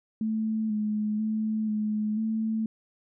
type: tone with pitch steps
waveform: sine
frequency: 219.3 / 212.1 / 217.4 / 213 / 220.8 Hz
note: A3 / G#3 / A3 / G#3 / A3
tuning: -6 / +37 / -21 / +44 / +6 cents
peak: -25 dBFS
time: 0.21-2.66 s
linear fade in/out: 2 ms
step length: 490 ms
effects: none